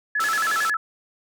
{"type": "tone with vibrato", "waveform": "sine", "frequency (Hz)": 1500, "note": "F#6", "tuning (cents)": 23, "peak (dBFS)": -20, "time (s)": [0.15, 0.77], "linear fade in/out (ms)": 5, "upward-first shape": "square", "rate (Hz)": 11, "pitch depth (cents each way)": 220}
{"type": "band-pass noise", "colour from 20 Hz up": "white", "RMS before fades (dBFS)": -32, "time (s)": [0.2, 0.7], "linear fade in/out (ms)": 2, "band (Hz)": [260, 7800], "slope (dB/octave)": 12}
{"effects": []}